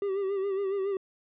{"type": "tone with vibrato", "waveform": "triangle", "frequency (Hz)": 392, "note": "G4", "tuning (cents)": 0, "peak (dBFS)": -25, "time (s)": [0.02, 0.97], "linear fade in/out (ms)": 2, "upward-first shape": "sine", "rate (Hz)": 7.2, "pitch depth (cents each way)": 57, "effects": ["resampled to 8000 Hz"]}